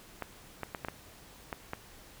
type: clicks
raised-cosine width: 0.5 ms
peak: -20 dBFS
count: 7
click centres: 0.223 / 0.633 / 0.748 / 0.848 / 0.885 / 1.528 / 1.734 s
effects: pink hiss -54 dBFS RMS until 2.2 s